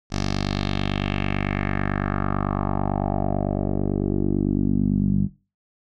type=tone with low-pass filter sweep; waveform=10% pulse; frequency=49 Hz; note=G1; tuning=in tune; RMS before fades=-23 dBFS; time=0.1-5.29 s; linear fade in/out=50 ms; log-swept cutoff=5700 to 180 Hz; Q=2.9; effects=noise-tail reverb RT60 0.3 s tail -18 dB re dry